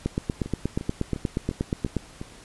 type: two click trains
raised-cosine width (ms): 3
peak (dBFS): -20 / -11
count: 6 / 17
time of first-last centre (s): 0.46-2.214 / 0.06-1.967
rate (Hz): 2.85 / 8.39
effects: pink hiss -48 dBFS RMS until 2.44 s + resampled to 24000 Hz